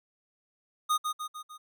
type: tone with echo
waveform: square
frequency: 1234 Hz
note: D#6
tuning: 15 cents flat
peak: -24 dBFS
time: 0.89-0.98 s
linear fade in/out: 20 ms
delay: 150 ms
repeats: 4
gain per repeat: -5 dB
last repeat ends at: 1.58 s
effects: none